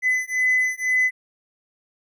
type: beating tone pair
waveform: triangle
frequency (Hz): 2014 / 2016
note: B6 / B6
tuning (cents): +33 / +35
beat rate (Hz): 2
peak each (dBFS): -19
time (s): 0.02-1.11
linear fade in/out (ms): 50
effects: tanh soft clip ceiling -11 dBFS